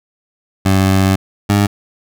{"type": "tone pair in turn", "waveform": "20% pulse", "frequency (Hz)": [95.7, 101.84], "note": ["G2", "G#2"], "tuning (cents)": [-41, -33], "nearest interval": "minor second", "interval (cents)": 108, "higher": "second", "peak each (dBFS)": -5, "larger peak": "neither", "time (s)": [[0.65, 1.16], [1.49, 1.67]], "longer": "first", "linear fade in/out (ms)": 10, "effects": []}